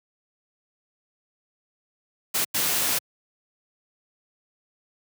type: noise bursts at uneven times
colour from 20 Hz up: white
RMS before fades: -24 dBFS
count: 2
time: 2.34-2.45 / 2.54-2.99 s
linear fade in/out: 10 ms
effects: high-pass 100 Hz 12 dB/octave